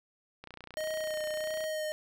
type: click train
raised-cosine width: 0.3 ms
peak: -29 dBFS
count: 37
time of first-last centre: 0.44-1.64 s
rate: 30 Hz
type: tone with vibrato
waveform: square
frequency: 620 Hz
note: D#5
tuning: 6 cents flat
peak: -33 dBFS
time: 0.77-1.92 s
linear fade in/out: 0 ms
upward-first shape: sine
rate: 1.5 Hz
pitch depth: 20 cents each way
effects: none